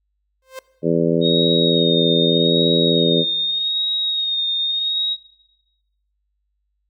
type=tone with exponential growth; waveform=sawtooth; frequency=523.3 Hz; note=C5; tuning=in tune; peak=-23 dBFS; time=0.42-0.59 s; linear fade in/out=2 ms; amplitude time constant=35 ms
type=harmonic tone; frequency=83.4 Hz; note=E2; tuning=21 cents sharp; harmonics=2 / 3 / 4 / 5 / 6 / 7; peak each=-21 / -22 / -21 / -20 / -22 / -24 dBFS; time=0.82-3.25 s; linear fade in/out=50 ms
type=tone with vibrato; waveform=sine; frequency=3729 Hz; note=A#7; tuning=in tune; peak=-18 dBFS; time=1.21-5.17 s; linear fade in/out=50 ms; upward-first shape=sine; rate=0.83 Hz; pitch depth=32 cents each way
effects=noise-tail reverb RT60 1.0 s tail -19 dB re dry + added 50 Hz sine -68 dBFS peak until 6.89 s